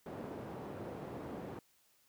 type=band-pass noise; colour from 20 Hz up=white; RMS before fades=-45 dBFS; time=0.06-1.59 s; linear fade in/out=2 ms; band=110 to 510 Hz; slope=12 dB/octave; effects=white hiss -71 dBFS RMS until 2.08 s